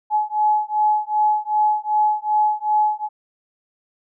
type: beating tone pair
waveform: sine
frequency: 848 / 850.6 Hz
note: G#5 / G#5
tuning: +36 / +41 cents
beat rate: 2.6 Hz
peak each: -19 dBFS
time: 0.1-3.09 s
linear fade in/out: 50 ms
effects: none